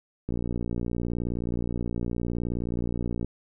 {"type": "click train", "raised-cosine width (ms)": 3, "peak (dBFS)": -17, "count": 176, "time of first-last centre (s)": [0.29, 3.246], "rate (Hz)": 59.2, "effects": []}